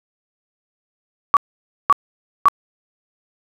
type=tone bursts; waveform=sine; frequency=1139 Hz; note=C#6; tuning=47 cents sharp; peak=-7 dBFS; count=3; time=1.34-2.484 s; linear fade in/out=0 ms; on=28 ms; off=530 ms; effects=none